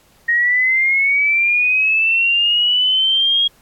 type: linear sweep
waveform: sine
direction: up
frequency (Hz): 1864.7 to 3290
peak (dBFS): -12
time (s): 0.28-3.48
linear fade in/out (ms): 10
effects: pink hiss -53 dBFS RMS until 3.61 s + AAC 64 kbps